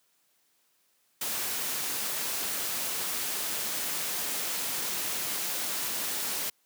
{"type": "noise", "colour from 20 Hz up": "white", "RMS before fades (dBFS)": -32, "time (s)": [1.21, 6.5], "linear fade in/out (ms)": 5, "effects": ["white hiss -70 dBFS RMS until 6.65 s", "high-pass 150 Hz 12 dB/octave"]}